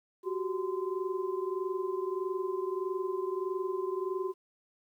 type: tone cluster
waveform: sine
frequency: 368.8 / 390.4 / 1031 Hz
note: F#4 / G4 / C6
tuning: -6 / -7 / -26 cents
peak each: -33 / -35 / -40 dBFS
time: 0.23-4.34 s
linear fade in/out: 50 ms
effects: 11-bit